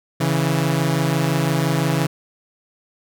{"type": "tone pair together", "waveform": "sawtooth", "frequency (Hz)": [138.43, 164.3], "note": ["C#3", "E3"], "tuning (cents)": [-2, -5], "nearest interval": "minor third", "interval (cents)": 297, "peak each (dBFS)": -16, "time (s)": [0.2, 2.07], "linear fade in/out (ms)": 10, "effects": []}